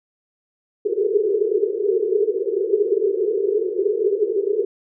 white band-pass noise, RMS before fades -20 dBFS, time 0.85-4.65 s, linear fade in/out 5 ms, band 380 to 440 Hz, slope 96 dB/octave, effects none

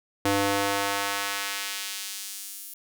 square tone with high-pass filter sweep, 100 Hz, G2, 35 cents sharp, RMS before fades -29 dBFS, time 0.25-2.74 s, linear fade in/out 5 ms, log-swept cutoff 280 to 11000 Hz, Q 0.72, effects none

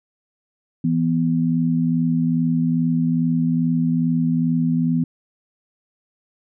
sine tone pair together, 165.3 / 247.7 Hz, E3 / B3, +5 / +5 cents, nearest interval perfect fifth, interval 700 cents, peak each -19 dBFS, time 0.84-5.04 s, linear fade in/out 5 ms, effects none

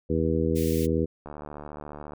harmonic tone, 80.8 Hz, E2, 34 cents flat, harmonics 1 / 2 / 3 / 4 / 5 / 6, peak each -29 / -29 / -29 / -29 / -29 / -29 dBFS, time 0.09-1.06 s, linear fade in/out 20 ms
white high-pass noise, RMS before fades -39 dBFS, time 0.55-0.87 s, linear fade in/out 20 ms, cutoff 1900 Hz, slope 48 dB/octave
click train, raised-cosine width 1 ms, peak -25 dBFS, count 66, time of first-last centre 1.26-2.135 s, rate 74.3 Hz
effects none

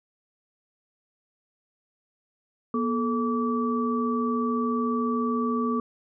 sine tone cluster, 240.1 / 436.5 / 1154 Hz, B3 / A4 / D6, -49 / -14 / -31 cents, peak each -25 / -30 / -29 dBFS, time 2.74-5.8 s, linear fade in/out 2 ms, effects none

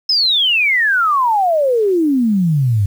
sine exponential sweep, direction down, 5260 to 95.8 Hz, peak -11 dBFS, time 0.09-2.86 s, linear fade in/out 5 ms, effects 7-bit

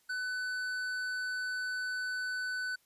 sine tone with tanh clipping, 1500 Hz, F#6, 23 cents sharp, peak -35 dBFS, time 0.09-2.76 s, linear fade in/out 10 ms, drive 11 dB, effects white hiss -70 dBFS RMS until 2.85 s + resampled to 32000 Hz

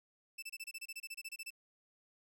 sawtooth tone bursts, 2644 Hz, E7, 5 cents sharp, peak -39 dBFS, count 16, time 0.38-1.505 s, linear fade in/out 10 ms, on 45 ms, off 27 ms, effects none

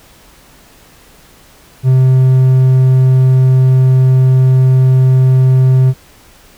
triangle tone, 130 Hz, C3, 11 cents flat, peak -3 dBFS, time 1.83-5.94 s, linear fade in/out 50 ms, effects pink hiss -43 dBFS RMS until 6.57 s

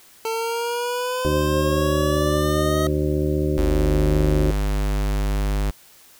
25% pulse exponential sweep, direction up, 447.1 to 633 Hz, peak -19 dBFS, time 0.25-2.87 s, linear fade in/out 2 ms
harmonic tone, 75.1 Hz, D2, 39 cents sharp, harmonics 1 / 2 / 3 / 4 / 5 / 7 / 8, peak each -24 / -25 / -34 / -25 / -24 / -30 / -35 dBFS, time 1.25-4.51 s, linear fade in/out 0 ms
square tone, 50.3 Hz, G1, 45 cents sharp, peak -20 dBFS, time 3.57-5.71 s, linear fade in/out 10 ms
effects white hiss -50 dBFS RMS until 6.19 s

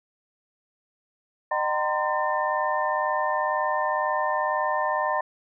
sine tone cluster, 610 / 764 / 927 / 1029 / 1798 Hz, D#5 / G5 / A#5 / C6 / A6, -34 / -45 / -10 / -29 / +37 cents, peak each -28 / -30 / -29 / -27 / -31 dBFS, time 1.51-5.21 s, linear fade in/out 5 ms, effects none

